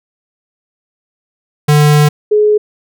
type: tone pair in turn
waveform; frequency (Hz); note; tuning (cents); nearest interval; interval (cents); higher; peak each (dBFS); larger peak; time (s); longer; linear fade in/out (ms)
square / sine; 148.7 / 421.7; D3 / G#4; +22 / +26; octave + tritone; 1804; second; -6; neither; 1.68-2.09 / 2.31-2.58; first; 10
effects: none